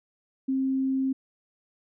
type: tone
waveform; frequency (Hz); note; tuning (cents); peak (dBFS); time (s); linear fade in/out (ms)
sine; 265.7; C4; +27; -23; 0.48-1.13; 10
effects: none